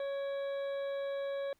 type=harmonic tone with a mistuned harmonic; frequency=555 Hz; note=C#5; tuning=2 cents sharp; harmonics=1 / 2 / 3 / 4 / 6 / 7; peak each=-34 / -51 / -50 / -56 / -58 / -56 dBFS; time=0-1.53 s; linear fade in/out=2 ms; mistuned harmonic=4; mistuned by=+64 cents; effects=pink hiss -73 dBFS RMS until 1.59 s